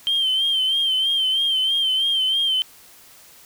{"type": "tone with vibrato", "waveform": "sine", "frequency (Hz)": 3136, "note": "G7", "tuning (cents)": 0, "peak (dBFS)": -16, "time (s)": [0.07, 2.62], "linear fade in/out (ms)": 0, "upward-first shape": "sine", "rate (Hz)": 3.1, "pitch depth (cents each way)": 54, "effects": ["tanh soft clip ceiling -14 dBFS", "white hiss -48 dBFS RMS until 3.45 s"]}